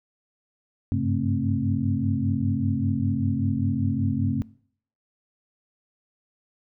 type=tone cluster; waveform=sine; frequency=96.2 / 101.3 / 136.4 / 222 / 265.6 Hz; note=G2 / G#2 / C#3 / A3 / C4; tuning=-32 / -43 / -28 / +16 / +26 cents; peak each=-28 dBFS; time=0.92-4.42 s; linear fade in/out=0 ms; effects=noise-tail reverb RT60 0.6 s tail -23 dB re dry